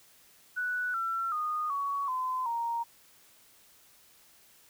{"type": "tone with pitch steps", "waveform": "sine", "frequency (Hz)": [1480, 1349.3, 1230.2, 1121.6, 1022.6, 932.3], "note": ["F#6", "E6", "D#6", "C#6", "C6", "A#5"], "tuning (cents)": [0, 40, -20, 20, -40, 0], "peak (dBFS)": -29, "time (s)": [0.56, 2.84], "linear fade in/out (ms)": 20, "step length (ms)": 380, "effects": ["white hiss -60 dBFS RMS until 4.69 s"]}